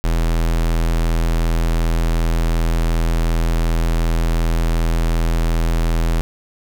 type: tone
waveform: square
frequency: 41.35 Hz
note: E1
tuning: 6 cents sharp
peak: -15 dBFS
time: 0.04-6.21 s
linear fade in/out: 0 ms
effects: 8-bit